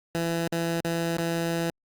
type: tone with dropouts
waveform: 15% pulse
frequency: 167.4 Hz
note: E3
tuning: 27 cents sharp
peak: -19 dBFS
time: 0.15-1.7 s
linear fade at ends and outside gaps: 0 ms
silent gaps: 0.477-0.524 / 0.805-0.848 / 1.169-1.184 s
effects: Opus 48 kbps